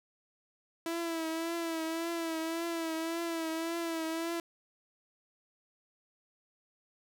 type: tone with vibrato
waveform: sawtooth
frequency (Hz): 329.6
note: E4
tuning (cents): 0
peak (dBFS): -29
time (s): 0.86-4.4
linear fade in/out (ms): 2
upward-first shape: triangle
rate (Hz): 1.8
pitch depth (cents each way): 52
effects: none